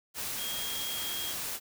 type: tone in noise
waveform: sine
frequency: 3256 Hz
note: G#7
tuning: 35 cents flat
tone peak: -37 dBFS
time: 0.37-1.35 s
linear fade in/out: 50 ms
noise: white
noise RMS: -36 dBFS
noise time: 0.14-1.6 s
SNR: -4 dB
effects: none